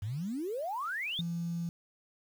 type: exponential sweep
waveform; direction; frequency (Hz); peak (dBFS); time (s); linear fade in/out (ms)
sine; up; 93.9 to 3776; -33; 0.02-1.21; 5
type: tone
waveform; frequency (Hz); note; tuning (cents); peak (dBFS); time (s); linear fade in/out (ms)
sine; 170; F3; -46; -32; 1.19-1.69; 0
effects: 9-bit